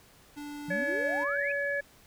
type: tone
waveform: square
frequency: 292 Hz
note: D4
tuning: 10 cents flat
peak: -39 dBFS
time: 0.36-1.25 s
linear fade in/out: 20 ms
type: exponential sweep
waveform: sine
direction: up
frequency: 160.1 to 2600 Hz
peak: -34 dBFS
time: 0.68-1.52 s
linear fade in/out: 5 ms
type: harmonic tone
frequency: 567 Hz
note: C#5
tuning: 39 cents sharp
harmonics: 1 / 3 / 4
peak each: -32 / -30 / -43 dBFS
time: 0.7-1.81 s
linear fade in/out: 10 ms
effects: pink hiss -58 dBFS RMS until 2.06 s